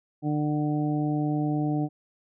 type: harmonic tone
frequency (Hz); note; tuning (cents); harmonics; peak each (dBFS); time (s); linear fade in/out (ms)
149.7; D3; +33; 1 / 2 / 3 / 4 / 5; -27 / -26 / -40 / -39 / -35; 0.22-1.89; 50
effects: none